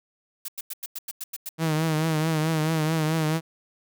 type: noise bursts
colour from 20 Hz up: blue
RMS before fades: -33 dBFS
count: 9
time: 0.45-1.491 s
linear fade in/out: 5 ms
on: 33 ms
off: 93 ms
type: tone with vibrato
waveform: sawtooth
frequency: 158.1 Hz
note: D#3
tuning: 28 cents sharp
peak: -18 dBFS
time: 1.58-3.41 s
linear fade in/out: 50 ms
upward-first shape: triangle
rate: 4.6 Hz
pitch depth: 68 cents each way
effects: none